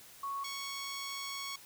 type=tone pair in turn; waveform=sine / 10% pulse; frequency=1108.7 / 1108.7 Hz; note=C#6 / C#6; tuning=0 / 0 cents; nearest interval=unison; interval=0 cents; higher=neither; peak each=-35 / -30 dBFS; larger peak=second; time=0.23-0.44 / 0.44-1.56 s; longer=second; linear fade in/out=5 ms; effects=white hiss -55 dBFS RMS until 1.65 s